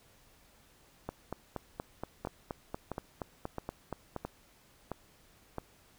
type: two click trains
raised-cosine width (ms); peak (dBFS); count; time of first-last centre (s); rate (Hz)
1; -22 / -22; 14 / 6; 1.09-4.163 / 2.25-5.583; 4.23 / 1.5
effects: pink hiss -63 dBFS RMS until 5.98 s